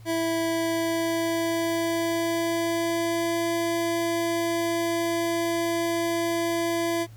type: tone with pitch glide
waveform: 25% pulse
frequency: 330 to 336.9 Hz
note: E4 to E4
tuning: +2 to +38 cents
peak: -20 dBFS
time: 0.05-7.07 s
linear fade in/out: 50 ms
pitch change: +36 cents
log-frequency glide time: 0.41-3.45 s
effects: added 111 Hz sine -43 dBFS peak until 7.16 s + pink hiss -57 dBFS RMS until 7.16 s